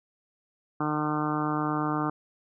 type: harmonic tone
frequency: 151.4 Hz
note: D#3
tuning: 47 cents flat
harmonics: 1 / 2 / 3 / 4 / 5 / 6 / 7 / 8 / 9 / 10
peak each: -33 / -29 / -38 / -41 / -35 / -37 / -36 / -33 / -38 / -44 dBFS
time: 0.8-2.1 s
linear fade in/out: 5 ms
effects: none